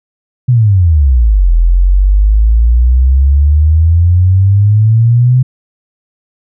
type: exponential two-way sweep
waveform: sine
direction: down then up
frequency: 129.2 to 41.38 to 129.2 Hz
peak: -4 dBFS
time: 0.48-5.43 s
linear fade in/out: 10 ms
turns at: 1.53 s
effects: none